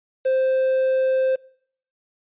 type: tone with quantisation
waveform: triangle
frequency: 523.3 Hz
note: C5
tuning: in tune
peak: -15 dBFS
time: 0.25-1.36 s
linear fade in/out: 10 ms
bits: 7
effects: noise-tail reverb RT60 0.6 s tail -24 dB re dry + resampled to 8000 Hz